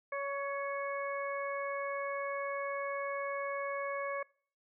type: harmonic tone with a mistuned harmonic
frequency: 560 Hz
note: C#5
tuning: 18 cents sharp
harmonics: 1 / 2 / 3 / 4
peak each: -37 / -39 / -43 / -43 dBFS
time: 0.12-4.23 s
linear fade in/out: 5 ms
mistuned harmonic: 4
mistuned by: -28 cents
effects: noise-tail reverb RT60 0.5 s tail -24 dB re dry